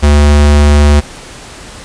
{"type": "tone", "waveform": "square", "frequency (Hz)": 73.2, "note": "D2", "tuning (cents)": -5, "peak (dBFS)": -4, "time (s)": [0.02, 1.01], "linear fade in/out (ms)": 20, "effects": ["pink hiss -30 dBFS RMS until 1.84 s", "resampled to 22050 Hz"]}